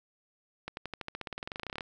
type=accelerating click train; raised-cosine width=0.3 ms; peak=-21 dBFS; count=23; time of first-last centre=0.68-1.808 s; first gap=91 ms; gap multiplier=0.94; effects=none